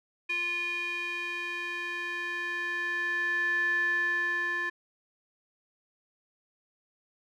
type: tone with band-pass filter sweep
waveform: square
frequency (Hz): 349.2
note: F4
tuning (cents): 0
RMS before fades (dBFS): -31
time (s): 0.29-4.7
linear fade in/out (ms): 10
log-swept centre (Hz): 2400 to 1600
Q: 8.6
effects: none